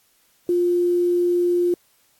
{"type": "tone with quantisation", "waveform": "sine", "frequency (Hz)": 351.7, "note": "F4", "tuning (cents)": 12, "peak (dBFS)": -16, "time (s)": [0.49, 1.74], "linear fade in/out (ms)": 2, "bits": 7, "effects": ["white hiss -61 dBFS RMS until 2.19 s", "AAC 64 kbps"]}